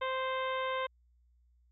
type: harmonic tone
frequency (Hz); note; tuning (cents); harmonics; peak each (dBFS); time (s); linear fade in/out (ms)
522; C5; -4; 1 / 2 / 3 / 4 / 5 / 6 / 7; -35 / -35 / -42 / -42 / -49 / -47 / -48; 0.01-0.87; 10
effects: added 60 Hz sine -64 dBFS peak until 1.71 s